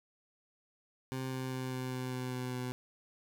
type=tone with pitch steps; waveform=20% pulse; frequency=130.81 / 130.06 / 129.31 / 128.56 / 127.82 / 127.09 / 126.35 / 125.63 Hz; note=C3 / C3 / C3 / C3 / C3 / C3 / B2 / B2; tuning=0 / -10 / -20 / -30 / -40 / -50 / +40 / +30 cents; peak=-31 dBFS; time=1.12-2.72 s; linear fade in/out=0 ms; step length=200 ms; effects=none